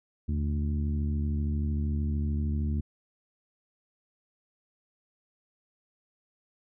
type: harmonic tone with a mistuned harmonic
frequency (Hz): 73.1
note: D2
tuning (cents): -7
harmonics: 1 / 2 / 3 / 4 / 5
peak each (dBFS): -27 / -36 / -34 / -43 / -49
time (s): 0.28-2.81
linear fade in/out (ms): 10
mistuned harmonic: 1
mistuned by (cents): +120
effects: none